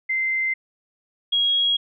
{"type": "tone pair in turn", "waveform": "sine", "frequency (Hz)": [2078, 3299], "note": ["C7", "G#7"], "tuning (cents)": [-12, -12], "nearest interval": "minor sixth", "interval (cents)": 800, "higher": "second", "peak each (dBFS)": [-20, -17], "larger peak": "second", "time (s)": [[0.09, 0.54], [1.32, 1.77]], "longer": "neither", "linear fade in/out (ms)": 10, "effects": []}